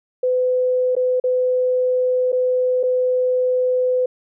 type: tone with dropouts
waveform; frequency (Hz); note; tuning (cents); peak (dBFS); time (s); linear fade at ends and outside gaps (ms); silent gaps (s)
sine; 505; B4; +39; -15; 0.23-4.06; 5; 0.953-0.965 / 1.2-1.239 / 2.32-2.327 / 2.831-2.835
effects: none